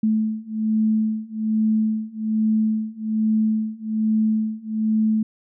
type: beating tone pair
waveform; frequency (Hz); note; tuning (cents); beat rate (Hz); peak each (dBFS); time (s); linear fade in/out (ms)
sine; 217.3 / 218.5; A3 / A3; -21 / -12; 1.2; -22 / -21; 0.03-5.23; 5
effects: none